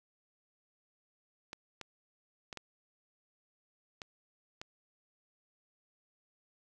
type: clicks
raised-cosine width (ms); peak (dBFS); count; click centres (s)
0.2; -25; 6; 1.531 / 1.813 / 2.528 / 2.573 / 4.018 / 4.615
effects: none